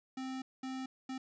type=tone bursts at uneven times; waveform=square; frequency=261.6 Hz; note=C4; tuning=in tune; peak=-39 dBFS; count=3; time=0.17-0.42 / 0.63-0.86 / 1.09-1.18 s; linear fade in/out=5 ms; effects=resampled to 16000 Hz + 12-bit